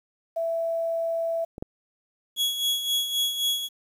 sine tone, 663 Hz, E5, 10 cents sharp, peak -24 dBFS, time 0.36-1.45 s, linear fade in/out 10 ms
clicks, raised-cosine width 2 ms, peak -24 / -17 dBFS, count 2, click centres 1.581 / 1.625 s
40% pulse tone with tremolo, 3344 Hz, G#7, 11 cents sharp, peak -20 dBFS, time 2.36-3.69 s, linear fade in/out 50 ms, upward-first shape sine, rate 3.8 Hz, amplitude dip 60%
effects 9-bit

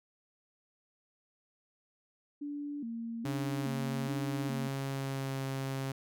sine tone with vibrato, 258.3 Hz, C4, 22 cents flat, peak -36 dBFS, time 2.41-4.68 s, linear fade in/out 10 ms, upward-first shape square, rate 1.2 Hz, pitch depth 200 cents each way
sawtooth tone with pitch glide, 136.4 to 134.83 Hz, C#3 to C#3, -28 to -48 cents, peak -30 dBFS, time 3.25-5.92 s, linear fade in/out 5 ms, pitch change -20 cents, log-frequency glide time 4.91-5.38 s
effects none

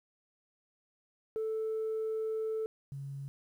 sine tone pair in turn, 440 / 138.59 Hz, A4 / C#3, 0 / 0 cents, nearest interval octave + minor sixth, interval 2000 cents, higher first, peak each -30 / -38 dBFS, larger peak first, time 1.36-2.66 / 2.92-3.28 s, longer first, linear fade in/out 0 ms, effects tanh soft clip ceiling -29 dBFS + 11-bit

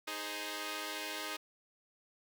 5% pulse chord, Ab major, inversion second, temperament equal, 311.1 / 415.3 / 523.3 Hz, Eb4 / Ab4 / C5, 0 / 0 / 0 cents, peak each -30 / -32 / -33 dBFS, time 0.07-1.37 s, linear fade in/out 10 ms, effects none

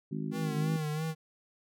harmonic tone, 52.5 Hz, G#1, 19 cents sharp, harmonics 3 / 4 / 5 / 6 / 7, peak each -36 / -37 / -39 / -48 / -44 dBFS, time 0.11-0.77 s, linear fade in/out 10 ms
square tone with vibrato, 155.56 Hz, D#3, in tune, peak -32 dBFS, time 0.31-1.15 s, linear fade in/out 50 ms, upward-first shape sine, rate 3 Hz, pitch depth 58 cents each way
effects none

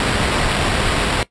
pink noise with sample-and-hold, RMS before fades -18 dBFS, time 0-1.23 s, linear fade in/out 2 ms, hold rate 6300 Hz, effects noise-tail reverb RT60 0.1 s tail -17 dB re dry + resampled to 22050 Hz

